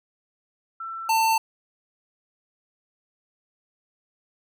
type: tone pair in turn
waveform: sine / square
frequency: 1339 / 893.7 Hz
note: E6 / A5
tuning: +27 / +27 cents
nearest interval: perfect fifth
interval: 700 cents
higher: first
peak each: -31 / -19 dBFS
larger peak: second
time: 0.8-1.09 / 1.09-1.38 s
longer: neither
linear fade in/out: 5 ms
effects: none